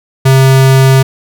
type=tone; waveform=square; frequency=133.2 Hz; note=C3; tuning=31 cents sharp; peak=-4 dBFS; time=0.25-1.03 s; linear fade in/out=10 ms; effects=none